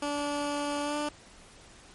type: tone with pitch glide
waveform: 15% pulse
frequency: 289.9 to 296 Hz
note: D4 to D4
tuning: -22 to +14 cents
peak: -23 dBFS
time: 0.02-1.09 s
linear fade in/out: 5 ms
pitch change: +36 cents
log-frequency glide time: 0.82-0.97 s
effects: pink hiss -53 dBFS RMS until 1.94 s + MP3 48 kbps